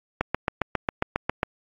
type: click train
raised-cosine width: 0.5 ms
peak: -7 dBFS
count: 10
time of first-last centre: 0.21-1.431 s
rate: 7.37 Hz
effects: AAC 48 kbps